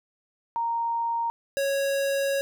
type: tone pair in turn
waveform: sine / square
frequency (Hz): 929 / 552.4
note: A#5 / C#5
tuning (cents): -6 / -6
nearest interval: major sixth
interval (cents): 900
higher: first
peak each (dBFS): -24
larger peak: neither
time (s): 0.56-1.3 / 1.57-2.41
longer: second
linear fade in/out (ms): 0
effects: none